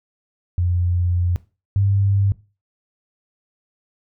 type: tone pair in turn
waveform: sine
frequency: 88.3 / 99.11 Hz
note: F2 / G2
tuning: +20 / +20 cents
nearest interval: major second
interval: 200 cents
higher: second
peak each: -16 / -14 dBFS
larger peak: second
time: 0.58-1.36 / 1.76-2.32 s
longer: first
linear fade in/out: 0 ms
effects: noise-tail reverb RT60 0.3 s tail -18 dB re dry